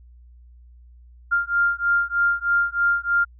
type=beating tone pair; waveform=sine; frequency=1396.9 / 1400.1 Hz; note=F6 / F6; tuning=0 / +4 cents; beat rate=3.2 Hz; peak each=-21 / -21 dBFS; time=1.31-3.25 s; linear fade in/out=20 ms; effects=added 60 Hz sine -45 dBFS peak until 3.39 s